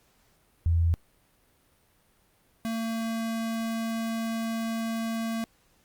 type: tone pair in turn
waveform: sine / square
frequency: 83.6 / 226.4 Hz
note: E2 / A3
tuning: +25 / +50 cents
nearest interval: octave + perfect fourth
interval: 1725 cents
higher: second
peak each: -20 / -29 dBFS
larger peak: first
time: 0.66-0.94 / 2.65-5.44 s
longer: second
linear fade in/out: 0 ms
effects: pink hiss -65 dBFS RMS until 5.84 s + Opus 48 kbps